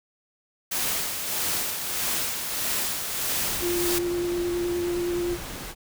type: noise with tremolo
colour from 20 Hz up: white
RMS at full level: -26 dBFS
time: 0.71-3.99 s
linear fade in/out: 10 ms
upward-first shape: sine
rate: 1.6 Hz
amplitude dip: 45%
type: noise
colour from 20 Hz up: pink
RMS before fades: -36 dBFS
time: 3.4-5.75 s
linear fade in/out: 50 ms
type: tone with vibrato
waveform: sine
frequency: 349.2 Hz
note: F4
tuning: in tune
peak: -24 dBFS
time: 3.6-5.38 s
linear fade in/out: 50 ms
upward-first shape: square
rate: 9.6 Hz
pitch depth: 10 cents each way
effects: none

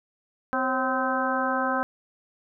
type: harmonic tone with a mistuned harmonic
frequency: 257.7 Hz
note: C4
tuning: 26 cents flat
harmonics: 1 / 2 / 3 / 4 / 5 / 6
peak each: -30 / -30 / -30 / -30 / -30 / -30 dBFS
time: 0.53-1.83 s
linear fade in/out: 0 ms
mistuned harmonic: 2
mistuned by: +69 cents
effects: none

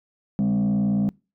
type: tone with frequency modulation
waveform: sine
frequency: 201.4 Hz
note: G3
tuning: 47 cents sharp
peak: -16 dBFS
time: 0.39-1.09 s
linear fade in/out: 0 ms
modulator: 58.7 Hz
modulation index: 0.72
effects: noise-tail reverb RT60 0.3 s tail -26 dB re dry + tanh soft clip ceiling -18 dBFS

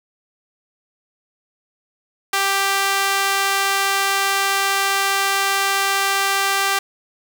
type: tone with high-pass filter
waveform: sawtooth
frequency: 392.8 Hz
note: G4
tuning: 4 cents sharp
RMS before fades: -19 dBFS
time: 2.33-6.79 s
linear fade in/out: 5 ms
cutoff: 1100 Hz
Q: 0.91
effects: none

